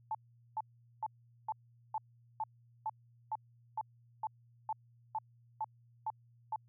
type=tone bursts; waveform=sine; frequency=873 Hz; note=A5; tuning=14 cents flat; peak=-33 dBFS; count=15; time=0.11-6.56 s; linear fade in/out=2 ms; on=38 ms; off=420 ms; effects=added 118 Hz sine -62 dBFS peak until 6.68 s